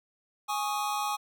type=chord; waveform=square; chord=Ab suspended fourth; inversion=none; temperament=just; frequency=830.6 / 1107.5 / 1245.9 Hz; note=Ab5 / Db6 / Eb6; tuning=0 / -2 / +2 cents; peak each=-32 / -35 / -36 dBFS; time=0.48-1.17 s; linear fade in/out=20 ms; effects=none